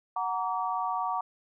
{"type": "chord", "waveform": "sine", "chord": "Gb augmented", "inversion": "none", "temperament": "equal with one note detuned", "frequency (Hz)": [740, 932.3, 1148.5], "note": ["Gb5", "Bb5", "D6"], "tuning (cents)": [0, 0, -39], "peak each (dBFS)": -32, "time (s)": [0.16, 1.21], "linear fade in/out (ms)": 5, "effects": []}